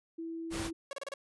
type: tone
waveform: sine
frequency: 329.2 Hz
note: E4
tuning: 2 cents flat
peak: -37 dBFS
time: 0.18-0.73 s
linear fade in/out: 10 ms
type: noise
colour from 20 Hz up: pink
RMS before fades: -38 dBFS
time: 0.5-0.71 s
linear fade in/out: 50 ms
type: tone bursts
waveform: sawtooth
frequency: 554.4 Hz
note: C#5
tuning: in tune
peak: -34 dBFS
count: 5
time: 0.91-1.139 s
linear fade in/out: 2 ms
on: 21 ms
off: 31 ms
effects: resampled to 24000 Hz